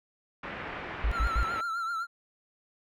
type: low-pass noise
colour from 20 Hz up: white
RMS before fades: -39 dBFS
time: 0.43-1.61 s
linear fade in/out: 5 ms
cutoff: 2200 Hz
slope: 24 dB/octave
type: tone bursts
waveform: sine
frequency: 54.5 Hz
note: A1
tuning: 16 cents flat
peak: -23 dBFS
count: 3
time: 1.04-1.431 s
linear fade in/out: 0 ms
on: 75 ms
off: 83 ms
type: tone with vibrato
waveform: triangle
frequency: 1356 Hz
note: E6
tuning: 49 cents sharp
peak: -28 dBFS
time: 1.11-2.07 s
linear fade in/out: 50 ms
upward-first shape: triangle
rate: 7.8 Hz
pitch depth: 75 cents each way
effects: none